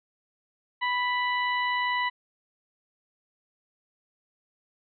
harmonic tone, 987.8 Hz, B5, in tune, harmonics 1 / 2 / 3 / 4, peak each -27 / -28 / -36 / -40 dBFS, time 0.81-2.1 s, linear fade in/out 20 ms, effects none

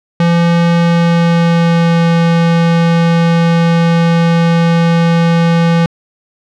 square tone with pitch glide, 170 to 167.95 Hz, F3 to E3, -46 to +33 cents, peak -8 dBFS, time 0.2-5.86 s, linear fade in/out 2 ms, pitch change -21 cents, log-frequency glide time 0.76-2.07 s, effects low-pass 4000 Hz 12 dB/octave

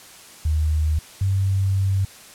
sine tone pair in turn, 77.3 / 96.79 Hz, D#2 / G2, -11 / -21 cents, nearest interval major third, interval 390 cents, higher second, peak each -17 dBFS, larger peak neither, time 0.45-0.99 / 1.21-2.05 s, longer second, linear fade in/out 5 ms, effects white hiss -44 dBFS RMS until 2.34 s + low-pass 11000 Hz 12 dB/octave

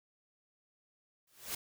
white noise with exponential growth, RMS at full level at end -35 dBFS, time 1.27-1.55 s, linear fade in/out 5 ms, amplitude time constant 60 ms, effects none

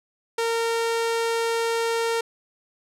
sawtooth tone, 459.6 Hz, A#4, 25 cents flat, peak -18 dBFS, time 0.38-2.21 s, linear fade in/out 5 ms, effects low-pass 10000 Hz 12 dB/octave

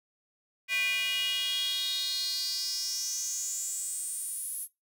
square tone with high-pass filter sweep, 221.2 Hz, A3, 9 cents sharp, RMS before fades -32 dBFS, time 0.68-4.68 s, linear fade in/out 50 ms, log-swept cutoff 2300 to 11000 Hz, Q 7, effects noise-tail reverb RT60 0.2 s tail -20 dB re dry

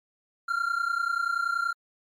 triangle tone pair together, 1369.6 / 1400 Hz, F6 / F6, -34 / +4 cents, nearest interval unison, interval 38 cents, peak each -26 dBFS, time 0.48-1.73 s, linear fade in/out 10 ms, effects MP3 64 kbps

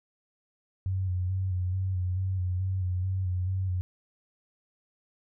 sine tone with vibrato, 92.6 Hz, F#2, 2 cents sharp, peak -26 dBFS, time 0.86-3.81 s, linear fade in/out 0 ms, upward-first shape square, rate 2.3 Hz, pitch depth 35 cents each way, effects none

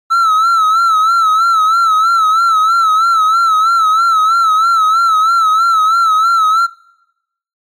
triangle tone with vibrato, 1318.5 Hz, E6, in tune, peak -6 dBFS, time 0.1-6.67 s, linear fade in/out 20 ms, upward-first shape sine, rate 3.1 Hz, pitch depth 74 cents each way, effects noise-tail reverb RT60 0.9 s tail -24 dB re dry + AAC 64 kbps

